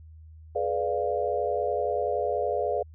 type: chord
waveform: sine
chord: G# diminished seventh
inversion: none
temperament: equal with one note detuned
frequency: 423.5 / 493.9 / 587.3 / 698.5 Hz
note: G#4 / B4 / D5 / F5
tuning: +34 / 0 / 0 / 0 cents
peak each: -30 dBFS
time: 0.55-2.83 s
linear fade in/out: 10 ms
effects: added 79 Hz sine -45 dBFS peak until 2.94 s